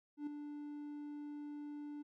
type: tone with ADSR envelope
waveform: triangle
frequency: 293.7 Hz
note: D4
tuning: in tune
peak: -35 dBFS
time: 0.17-2.03 s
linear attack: 100 ms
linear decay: 4 ms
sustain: -7 dB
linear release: 17 ms
effects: none